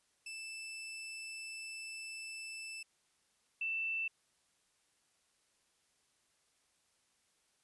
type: tone pair in turn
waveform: sawtooth / sine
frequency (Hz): 2643 / 2664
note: E7 / E7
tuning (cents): +4 / +18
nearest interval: unison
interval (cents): 14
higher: second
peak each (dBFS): -40 / -34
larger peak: second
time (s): 0.26-2.83 / 3.61-4.08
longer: first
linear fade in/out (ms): 5
effects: white hiss -75 dBFS RMS until 7.63 s + resampled to 24000 Hz